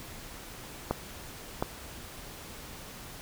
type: clicks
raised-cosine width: 1 ms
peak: -13 dBFS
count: 2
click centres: 0.91 / 1.625 s
effects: pink hiss -45 dBFS RMS until 3.21 s